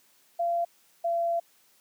sine tone pair in turn, 686 / 680.1 Hz, F5 / F5, -31 / -46 cents, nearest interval unison, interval 15 cents, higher first, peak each -24 dBFS, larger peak neither, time 0.39-0.65 / 1.04-1.4 s, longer second, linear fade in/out 10 ms, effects white hiss -63 dBFS RMS until 1.8 s + high-pass 150 Hz 12 dB/octave

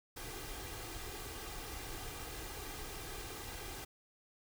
pink noise with comb filter, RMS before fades -45 dBFS, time 0.16-3.85 s, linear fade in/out 10 ms, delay 2.5 ms, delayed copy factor +0.6, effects none

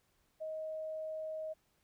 sine tone, 629 Hz, D#5, 19 cents sharp, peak -38 dBFS, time 0.4-1.54 s, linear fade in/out 20 ms, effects pink hiss -75 dBFS RMS until 1.83 s

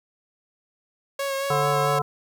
sawtooth tone with vibrato, 549 Hz, C#5, 17 cents flat, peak -21 dBFS, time 1.19-1.99 s, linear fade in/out 5 ms, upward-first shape sine, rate 4.5 Hz, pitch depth 23 cents each way
harmonic tone, 146.1 Hz, D3, 9 cents flat, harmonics 1 / 3 / 5 / 7 / 9, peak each -27 / -27 / -27 / -27 / -27 dBFS, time 1.5-2.02 s, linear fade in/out 5 ms
effects 9-bit

